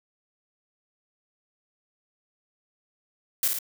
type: noise with echo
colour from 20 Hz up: blue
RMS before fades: -23 dBFS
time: 3.43-3.48 s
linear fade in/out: 2 ms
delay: 54 ms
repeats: 2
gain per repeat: -4 dB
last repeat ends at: 3.588 s
effects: none